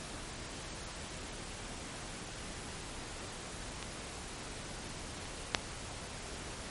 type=clicks; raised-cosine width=0.2 ms; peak=-22 / -29 / -7 dBFS; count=3; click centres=3.827 / 5.255 / 5.548 s; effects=pink hiss -44 dBFS RMS until 6.7 s + MP3 48 kbps